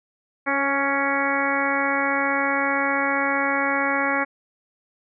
harmonic tone with a mistuned harmonic, 278.1 Hz, C#4, 6 cents sharp, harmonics 1 / 2 / 3 / 4 / 5 / 6 / 7 / 8, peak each -28 / -28 / -28 / -28 / -28 / -28 / -28 / -28 dBFS, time 0.46-4.25 s, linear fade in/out 20 ms, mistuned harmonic 2, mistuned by -16 cents, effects none

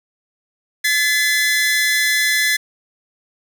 sawtooth tone pair together, 1722.7 / 2029 Hz, A6 / B6, -37 / +46 cents, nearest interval minor third, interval 283 cents, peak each -14 dBFS, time 0.84-2.57 s, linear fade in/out 10 ms, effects none

